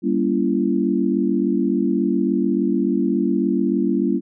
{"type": "chord", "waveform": "sine", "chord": "G diminished seventh", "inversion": "none", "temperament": "just", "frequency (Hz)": [196, 235.2, 282.2, 338.7], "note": ["G3", "Bb3", "Db4", "Fb4"], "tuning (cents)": [0, 16, 31, 47], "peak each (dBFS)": -22, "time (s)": [0.02, 4.21], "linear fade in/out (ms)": 50, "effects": []}